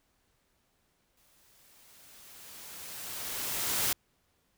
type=noise with exponential growth; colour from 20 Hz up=white; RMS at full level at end=-28 dBFS; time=1.17-3.93 s; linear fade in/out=5 ms; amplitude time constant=600 ms; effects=pink hiss -73 dBFS RMS until 4.57 s